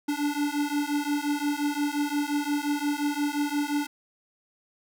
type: beating tone pair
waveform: square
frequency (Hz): 288.7 / 294.4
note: D4 / D4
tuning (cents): -30 / +4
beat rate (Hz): 5.7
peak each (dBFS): -29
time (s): 0.08-3.87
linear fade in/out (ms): 10
effects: none